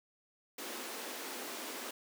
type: high-pass noise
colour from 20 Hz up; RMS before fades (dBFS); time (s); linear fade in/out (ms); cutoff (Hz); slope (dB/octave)
pink; -43; 0.58-1.91; 5; 240; 48
effects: none